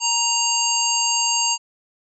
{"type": "harmonic tone", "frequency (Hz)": 932.3, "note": "A#5", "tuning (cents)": 0, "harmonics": [1, 3, 5, 7, 8], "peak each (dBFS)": [-24, -24, -24, -24, -24], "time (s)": [0, 1.58], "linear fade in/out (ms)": 50, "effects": []}